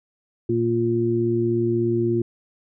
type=harmonic tone; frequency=116.54 Hz; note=A#2; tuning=in tune; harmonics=1 / 2 / 3; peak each=-25 / -26 / -20 dBFS; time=0.49-2.22 s; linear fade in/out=5 ms; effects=none